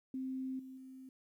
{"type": "tone with level steps", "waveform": "sine", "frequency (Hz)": 261.6, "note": "C4", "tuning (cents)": 0, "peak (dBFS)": [-37, -47, -49], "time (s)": [0.14, 1.09], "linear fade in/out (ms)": 2, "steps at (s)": [0.59, 0.77], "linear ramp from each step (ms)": 5, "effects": ["12-bit"]}